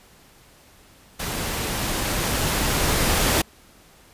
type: noise with level ramp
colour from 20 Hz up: pink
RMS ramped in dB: -28 to -19 dBFS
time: 1.19-3.42 s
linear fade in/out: 10 ms
effects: pink hiss -52 dBFS RMS until 4.13 s + resampled to 32000 Hz